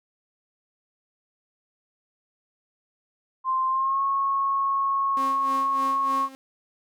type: tone with pitch glide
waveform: sine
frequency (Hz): 1046.5 to 1096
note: C6 to C#6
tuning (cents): 0 to -20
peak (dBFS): -21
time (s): 3.44-6.29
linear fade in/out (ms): 50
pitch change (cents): +80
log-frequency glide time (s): 3.69-4.02
type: tone with tremolo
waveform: sawtooth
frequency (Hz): 266.8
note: C4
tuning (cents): +34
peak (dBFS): -28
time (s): 5.17-6.35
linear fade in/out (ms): 0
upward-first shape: sine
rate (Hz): 3.3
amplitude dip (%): 75
effects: none